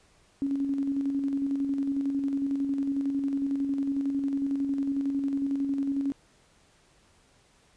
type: tone with tremolo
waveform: sine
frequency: 277 Hz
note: C#4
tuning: 1 cent flat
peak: -24 dBFS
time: 0.42-6.12 s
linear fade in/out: 0 ms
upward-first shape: square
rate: 11 Hz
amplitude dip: 35%
effects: pink hiss -62 dBFS RMS until 7.76 s + resampled to 22050 Hz